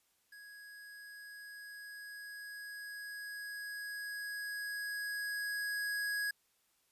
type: tone with level ramp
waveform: square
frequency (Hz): 1661.2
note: G#6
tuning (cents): 0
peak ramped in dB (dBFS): -52 to -34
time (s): 0.32-6.31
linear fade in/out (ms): 5
effects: white hiss -75 dBFS RMS until 6.91 s + resampled to 32000 Hz